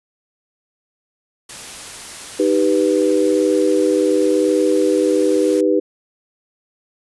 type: noise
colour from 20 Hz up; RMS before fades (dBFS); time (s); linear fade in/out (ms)
white; -33; 1.49-5.61; 5
type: chord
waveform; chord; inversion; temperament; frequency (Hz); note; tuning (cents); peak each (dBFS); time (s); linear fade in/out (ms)
sine; Eb augmented; none; equal; 311.1 / 392 / 493.9; Eb4 / G4 / B4; 0 / 0 / 0; -17; 2.39-5.8; 10
effects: resampled to 24000 Hz